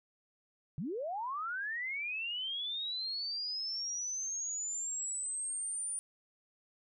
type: linear sweep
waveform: sine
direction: up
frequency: 127.4 to 9397 Hz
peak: -35 dBFS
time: 0.78-5.99 s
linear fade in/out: 0 ms
effects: none